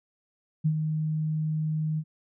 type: tone with ADSR envelope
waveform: sine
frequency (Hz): 155.56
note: D#3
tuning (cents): 0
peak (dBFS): -19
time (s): 0.64-2.04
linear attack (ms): 19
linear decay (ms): 73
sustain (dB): -6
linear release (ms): 57
effects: none